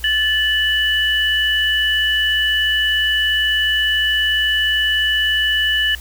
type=tone pair together; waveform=sine; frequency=1743 / 2960 Hz; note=A6 / F#7; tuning=-17 / 0 cents; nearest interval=major sixth; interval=917 cents; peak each=-17 dBFS; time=0.04-5.95 s; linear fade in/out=2 ms; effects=added 60 Hz sine -32 dBFS peak until 6 s + white hiss -40 dBFS RMS until 6 s